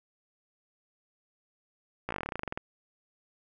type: slowing click train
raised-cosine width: 0.5 ms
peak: -18 dBFS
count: 17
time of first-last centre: 2.09-2.575 s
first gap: 16 ms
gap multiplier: 1.08
effects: none